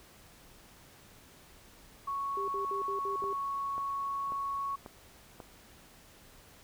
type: tone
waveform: sine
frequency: 1108.7 Hz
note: C#6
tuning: in tune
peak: -32 dBFS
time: 2.07-4.76 s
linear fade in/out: 10 ms
type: tone bursts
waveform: sine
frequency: 396.1 Hz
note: G4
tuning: 18 cents sharp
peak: -36 dBFS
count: 6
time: 2.37-3.33 s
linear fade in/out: 2 ms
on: 110 ms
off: 60 ms
type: click train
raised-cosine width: 1 ms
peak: -30 dBFS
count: 5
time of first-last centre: 3.24-5.402 s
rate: 1.85 Hz
effects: pink hiss -57 dBFS RMS until 6.63 s

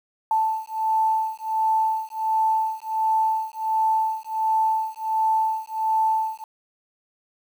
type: beating tone pair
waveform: sine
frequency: 880 / 881.4 Hz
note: A5 / A5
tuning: 0 / +3 cents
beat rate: 1.4 Hz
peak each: -23 dBFS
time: 0.31-6.44 s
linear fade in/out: 2 ms
effects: 8-bit

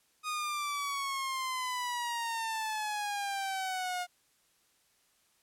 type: exponential sweep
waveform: sawtooth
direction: down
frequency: 1244.5 to 712 Hz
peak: -29 dBFS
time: 0.23-4.07 s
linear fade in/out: 50 ms
effects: white hiss -70 dBFS RMS until 5.42 s + low-pass 12000 Hz 12 dB/octave

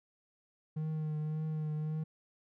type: tone with vibrato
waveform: triangle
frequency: 154.7 Hz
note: D#3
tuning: 10 cents flat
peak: -31 dBFS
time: 0.76-2.04 s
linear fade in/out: 10 ms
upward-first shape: triangle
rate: 1.8 Hz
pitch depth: 29 cents each way
effects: none

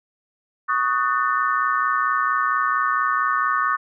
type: chord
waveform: sine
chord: D# half-diminished seventh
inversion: third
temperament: just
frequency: 1120.1 / 1244.5 / 1493.4 / 1792.1 Hz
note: C#6 / D#6 / F#6 / A6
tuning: +18 / 0 / +16 / +31 cents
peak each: -22 / -22 / -26 / -27 dBFS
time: 0.68-3.77 s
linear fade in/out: 20 ms
effects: none

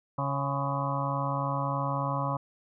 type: harmonic tone with a mistuned harmonic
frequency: 138.59 Hz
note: C#3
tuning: in tune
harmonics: 1 / 2 / 4 / 5 / 6 / 7 / 8 / 9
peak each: -31 / -38 / -36 / -40 / -38 / -34 / -35 / -40 dBFS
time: 0.18-2.37 s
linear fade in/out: 5 ms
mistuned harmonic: 7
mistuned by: +62 cents
effects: none

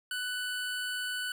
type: tone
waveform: 25% pulse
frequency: 1491 Hz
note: F#6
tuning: 13 cents sharp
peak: -29 dBFS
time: 0.11-1.32 s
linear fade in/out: 2 ms
effects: none

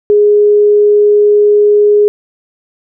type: tone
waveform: sine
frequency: 415.3 Hz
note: G#4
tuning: in tune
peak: -4 dBFS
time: 0.1-2.08 s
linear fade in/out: 0 ms
effects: none

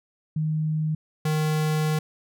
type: tone pair in turn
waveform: sine / square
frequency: 155.56 / 154.57 Hz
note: D#3 / D#3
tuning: 0 / -11 cents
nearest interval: unison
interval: 11 cents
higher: first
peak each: -22 dBFS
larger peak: neither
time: 0.36-0.95 / 1.25-1.99 s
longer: second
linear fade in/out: 5 ms
effects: none

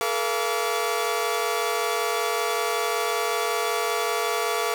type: tone cluster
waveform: sawtooth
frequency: 429.8 / 475.1 / 687 / 1149 Hz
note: A4 / A#4 / F5 / D6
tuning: -41 / +33 / -29 / -38 cents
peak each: -25 dBFS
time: 0.01-4.74 s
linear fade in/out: 0 ms
effects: none

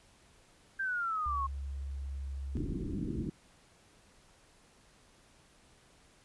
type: exponential sweep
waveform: sine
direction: down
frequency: 1595 to 1071 Hz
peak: -31 dBFS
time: 0.79-1.47 s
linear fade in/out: 10 ms
type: tone with pitch glide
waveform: sine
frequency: 69.3 to 68.46 Hz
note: C#2 to C#2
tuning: 0 to -21 cents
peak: -36 dBFS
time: 1.26-2.57 s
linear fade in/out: 0 ms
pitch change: -21 cents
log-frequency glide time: 1.38-2.25 s
type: low-pass noise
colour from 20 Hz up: white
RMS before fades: -36 dBFS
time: 2.55-3.3 s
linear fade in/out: 5 ms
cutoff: 340 Hz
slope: 48 dB/octave
effects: pink hiss -63 dBFS RMS until 6.24 s + resampled to 24000 Hz

